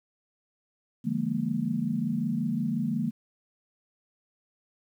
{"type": "chord", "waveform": "sine", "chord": "Bb dominant seventh", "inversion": "first", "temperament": "equal with one note detuned", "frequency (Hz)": [146.83, 171.91, 207.7, 233.1], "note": ["D3", "F3", "Ab3", "Bb3"], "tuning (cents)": [0, -27, 0, 0], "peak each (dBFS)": [-34, -33, -31, -29], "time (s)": [1.04, 3.11], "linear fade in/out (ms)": 20, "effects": ["10-bit"]}